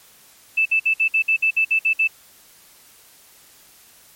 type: tone bursts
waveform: sine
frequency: 2637 Hz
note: E7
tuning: in tune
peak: -14 dBFS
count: 11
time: 0.57-2.076 s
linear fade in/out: 10 ms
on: 86 ms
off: 56 ms
effects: white hiss -50 dBFS RMS until 4.15 s + MP3 64 kbps